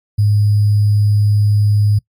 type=tone with sample-and-hold; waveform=sine; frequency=103.83 Hz; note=G#2; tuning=in tune; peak=-9 dBFS; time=0.18-1.99 s; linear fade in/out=10 ms; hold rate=4900 Hz; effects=noise-tail reverb RT60 0.1 s tail -22 dB re dry + MP3 64 kbps